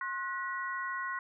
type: tone cluster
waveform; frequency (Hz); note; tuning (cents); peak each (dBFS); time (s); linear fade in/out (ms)
sine; 1069 / 1470 / 1923; C6 / F#6 / B6; +37 / -12 / -47; -37 / -38 / -39; 0.01-1.19; 2
effects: none